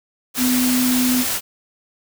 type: tone in noise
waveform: sine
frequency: 251.4 Hz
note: B3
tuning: 31 cents sharp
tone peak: -16 dBFS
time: 0.37-1.25 s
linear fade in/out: 50 ms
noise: white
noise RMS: -22 dBFS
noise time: 0.34-1.41 s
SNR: +3 dB
effects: none